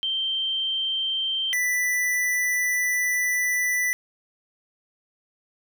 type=tone pair in turn; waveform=sine / square; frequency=3136 / 1981 Hz; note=G7 / B6; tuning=0 / +5 cents; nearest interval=minor sixth; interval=795 cents; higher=first; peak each=-23 / -22 dBFS; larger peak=second; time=0.03-1.53 / 1.53-3.93 s; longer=second; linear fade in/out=0 ms; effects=none